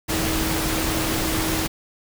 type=tone in noise; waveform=sine; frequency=320 Hz; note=D#4; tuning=49 cents sharp; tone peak=-27 dBFS; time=0.08-1.68 s; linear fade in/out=20 ms; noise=pink; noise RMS=-24 dBFS; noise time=0.08-1.68 s; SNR=-6 dB; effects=none